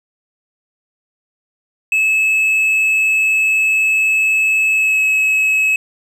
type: tone with pitch glide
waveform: triangle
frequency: 2596 to 2574 Hz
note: E7 to E7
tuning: -27 to -42 cents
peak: -10 dBFS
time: 1.92-5.76 s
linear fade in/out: 2 ms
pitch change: -15 cents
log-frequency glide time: 4.72-5.01 s
effects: none